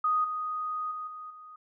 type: tone with level steps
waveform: sine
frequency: 1244.5 Hz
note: D#6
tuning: in tune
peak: -23 / -30 / -34 / -39 / -45 dBFS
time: 0.04-1.56 s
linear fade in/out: 5 ms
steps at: 0.24 / 0.91 / 1.07 / 1.3 s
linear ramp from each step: 5 ms
effects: none